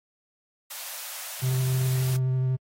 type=high-pass noise; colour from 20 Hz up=white; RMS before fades=-37 dBFS; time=0.7-2.17 s; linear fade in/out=10 ms; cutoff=530 Hz; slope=96 dB/octave
type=tone with vibrato; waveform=triangle; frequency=129.5 Hz; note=C3; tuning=17 cents flat; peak=-20 dBFS; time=1.42-2.57 s; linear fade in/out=20 ms; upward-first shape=triangle; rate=12 Hz; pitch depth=13 cents each way
effects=AAC 48 kbps